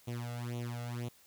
sawtooth tone with flanger, 120 Hz, B2, 49 cents flat, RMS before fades -39 dBFS, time 0.07-1.09 s, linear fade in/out 10 ms, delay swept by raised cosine 0.3 to 1.5 ms, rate 2 Hz, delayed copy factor +0.85, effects white hiss -63 dBFS RMS until 1.26 s

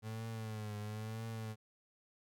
35% pulse tone with vibrato, 108.8 Hz, A2, 19 cents flat, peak -39 dBFS, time 0.02-1.56 s, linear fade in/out 50 ms, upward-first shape triangle, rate 1 Hz, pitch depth 78 cents each way, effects none

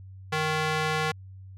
square tone with band-pass filter, 155.56 Hz, D#3, in tune, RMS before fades -27 dBFS, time 0.32-1.12 s, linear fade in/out 10 ms, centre 1800 Hz, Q 0.6, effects added 95 Hz sine -42 dBFS peak until 1.57 s

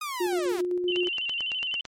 sawtooth linear sweep, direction down, 1258 to 310 Hz, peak -27 dBFS, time 0.01-0.61 s, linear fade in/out 5 ms
sine tone with tremolo, 357.3 Hz, F4, 40 cents sharp, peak -23 dBFS, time 0.2-1.09 s, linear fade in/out 10 ms, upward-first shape square, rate 7.8 Hz, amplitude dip 30%
sine tone with vibrato, 2900 Hz, F#7, 35 cents flat, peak -27 dBFS, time 0.88-1.81 s, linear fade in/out 2 ms, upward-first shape square, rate 12 Hz, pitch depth 77 cents each way
click train, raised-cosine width 0.2 ms, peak -19 dBFS, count 9, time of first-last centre 0.96-1.853 s, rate 8.96 Hz
effects MP3 64 kbps

